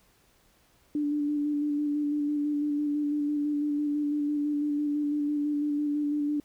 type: tone with vibrato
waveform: sine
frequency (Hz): 293.7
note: D4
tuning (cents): 0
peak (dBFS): -25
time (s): 0.95-6.4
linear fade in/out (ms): 2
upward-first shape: square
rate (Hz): 6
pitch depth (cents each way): 17
effects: pink hiss -64 dBFS RMS until 6.44 s